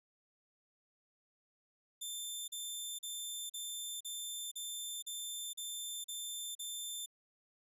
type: tone bursts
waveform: 15% pulse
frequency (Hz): 3558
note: A7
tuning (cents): +19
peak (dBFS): -33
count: 10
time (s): 2.01-7.061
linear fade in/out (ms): 10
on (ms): 470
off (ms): 39
effects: resampled to 32000 Hz